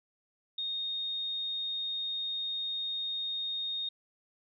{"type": "tone", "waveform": "sine", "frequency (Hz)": 3700, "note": "A#7", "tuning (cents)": -14, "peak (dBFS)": -32, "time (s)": [0.58, 3.89], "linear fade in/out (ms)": 5, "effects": []}